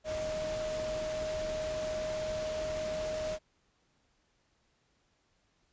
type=tone in noise; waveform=sine; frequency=622.3 Hz; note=D#5; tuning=in tune; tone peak=-33 dBFS; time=0.04-3.39 s; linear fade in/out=50 ms; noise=pink; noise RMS=-42 dBFS; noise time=0.04-3.39 s; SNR=+6 dB; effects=pink hiss -73 dBFS RMS until 5.72 s + resampled to 16000 Hz